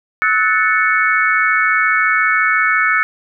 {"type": "chord", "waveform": "sine", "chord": "F# minor seventh", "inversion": "third", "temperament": "equal with one note detuned", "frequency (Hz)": [1294.4, 1480, 1760, 2217], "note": ["E6", "F#6", "A6", "C#7"], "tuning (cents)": [-32, 0, 0, 0], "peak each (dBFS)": -17, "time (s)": [0.22, 3.03], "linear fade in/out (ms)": 0, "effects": []}